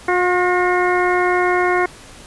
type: harmonic tone with a mistuned harmonic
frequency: 359.1 Hz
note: F4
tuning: 48 cents sharp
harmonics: 1 / 2 / 3 / 4 / 5 / 6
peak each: -17 / -20 / -22 / -23 / -24 / -25 dBFS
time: 0.08-1.86 s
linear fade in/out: 5 ms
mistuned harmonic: 5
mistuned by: +35 cents
effects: pink hiss -40 dBFS RMS until 2.26 s + resampled to 24000 Hz